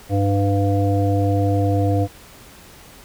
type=harmonic tone; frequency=99.7 Hz; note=G2; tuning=30 cents sharp; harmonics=1 / 3 / 5 / 7; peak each=-17 / -22 / -24 / -25 dBFS; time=0.09-2.08 s; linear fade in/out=50 ms; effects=pink hiss -44 dBFS RMS until 3.04 s